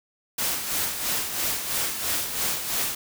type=noise with tremolo; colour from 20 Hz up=white; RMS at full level=-25 dBFS; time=0.38-2.95 s; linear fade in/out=5 ms; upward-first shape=sine; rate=3 Hz; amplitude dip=55%; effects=none